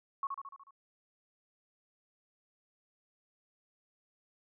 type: tone with echo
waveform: sine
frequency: 1103 Hz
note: C#6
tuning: 9 cents flat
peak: -31 dBFS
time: 0.23-0.27 s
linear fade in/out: 2 ms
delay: 73 ms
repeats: 6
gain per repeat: -4 dB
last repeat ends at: 0.708 s
effects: none